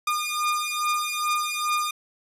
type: beating tone pair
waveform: sawtooth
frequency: 1213 / 1215.4 Hz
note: D#6 / D#6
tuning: -44 / -41 cents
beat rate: 2.4 Hz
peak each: -23 dBFS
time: 0.07-1.91 s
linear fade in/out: 5 ms
effects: resampled to 32000 Hz